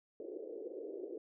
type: band-pass noise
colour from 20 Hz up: pink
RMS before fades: -45 dBFS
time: 0.2-1.18 s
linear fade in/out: 2 ms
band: 350 to 490 Hz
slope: 48 dB/octave
effects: none